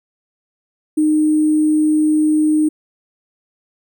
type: tone with sample-and-hold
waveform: sine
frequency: 306.8 Hz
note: D#4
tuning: 24 cents flat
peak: -11 dBFS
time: 0.97-2.69 s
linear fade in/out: 10 ms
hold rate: 8820 Hz
effects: none